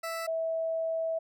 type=tone pair in turn; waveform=20% pulse / sine; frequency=659.3 / 651.7 Hz; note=E5 / E5; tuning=0 / -20 cents; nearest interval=unison; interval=20 cents; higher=first; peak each=-28 dBFS; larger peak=neither; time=0.03-0.27 / 0.27-1.19 s; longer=second; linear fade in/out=10 ms; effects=none